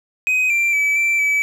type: tone with pitch steps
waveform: triangle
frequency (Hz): 2514 / 2360 / 2297 / 2340 / 2295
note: D#7 / D7 / D7 / D7 / D7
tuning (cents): +17 / +8 / -39 / -7 / -40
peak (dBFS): -13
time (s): 0.27-1.42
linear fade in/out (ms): 0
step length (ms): 230
effects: none